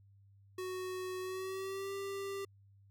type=tone with pitch glide; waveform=square; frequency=370 to 394.3 Hz; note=F#4 to G4; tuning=0 to +10 cents; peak=-39 dBFS; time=0.58-2.45 s; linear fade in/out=5 ms; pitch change=+110 cents; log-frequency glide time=1.2-1.93 s; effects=added 99 Hz sine -60 dBFS peak until 2.9 s